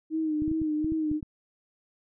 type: tone with vibrato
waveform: sine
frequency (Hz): 311.1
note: D#4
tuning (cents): 0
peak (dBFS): -25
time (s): 0.1-1.21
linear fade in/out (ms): 50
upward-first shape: sine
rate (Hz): 2.7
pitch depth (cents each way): 48
type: clicks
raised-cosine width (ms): 5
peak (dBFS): -24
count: 8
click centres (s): 0.421 / 0.479 / 0.515 / 0.617 / 0.845 / 0.921 / 1.115 / 1.228
effects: none